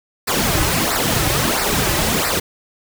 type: noise with flanger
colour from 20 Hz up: pink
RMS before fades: -18 dBFS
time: 0.27-2.4 s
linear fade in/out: 10 ms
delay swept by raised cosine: 0.3 to 4.4 ms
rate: 1.5 Hz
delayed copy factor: -0.75
effects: none